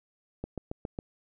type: click train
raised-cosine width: 2 ms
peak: -21 dBFS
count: 5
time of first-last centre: 0.44-0.989 s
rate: 7.29 Hz
effects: none